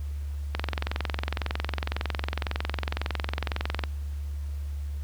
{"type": "click train", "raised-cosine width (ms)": 0.3, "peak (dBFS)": -12, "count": 73, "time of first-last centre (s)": [0.55, 3.838], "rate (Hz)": 21.9, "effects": ["added 72 Hz sine -30 dBFS peak until 5.03 s", "pink hiss -55 dBFS RMS until 5.03 s"]}